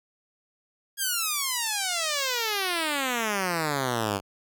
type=exponential sweep; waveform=5% pulse; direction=down; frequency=1651 to 94.5 Hz; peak=-14 dBFS; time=0.97-4.21 s; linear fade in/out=50 ms; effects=none